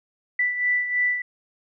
sine beating tone pair, 1975.5 / 1978.6 Hz, B6 / B6, 0 / +3 cents, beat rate 3.1 Hz, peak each -21 / -28 dBFS, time 0.39-1.22 s, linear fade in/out 5 ms, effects none

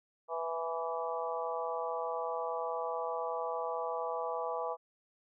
harmonic tone with a mistuned harmonic, 164.81 Hz, E3, in tune, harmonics 3 / 4 / 5 / 6 / 7, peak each -38 / -39 / -40 / -41 / -41 dBFS, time 0.28-4.77 s, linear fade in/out 50 ms, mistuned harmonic 5, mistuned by +18 cents, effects none

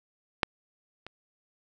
clicks, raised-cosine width 0.3 ms, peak -6 / -25 dBFS, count 2, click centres 0.432 / 1.066 s, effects none

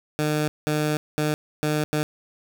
15% pulse tone bursts at uneven times, 151.6 Hz, D#3, 45 cents flat, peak -15 dBFS, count 5, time 0.19-0.48 / 0.67-0.97 / 1.18-1.34 / 1.63-1.84 / 1.93-2.03 s, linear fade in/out 0 ms, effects none

